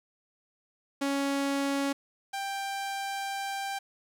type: tone pair in turn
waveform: sawtooth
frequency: 278.1 / 787.9 Hz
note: C#4 / G5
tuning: +6 / +9 cents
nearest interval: octave + tritone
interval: 1803 cents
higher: second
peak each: -23 / -28 dBFS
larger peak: first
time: 1.01-1.93 / 2.33-3.79 s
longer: second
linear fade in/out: 10 ms
effects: low-pass 11000 Hz 12 dB/octave + 9-bit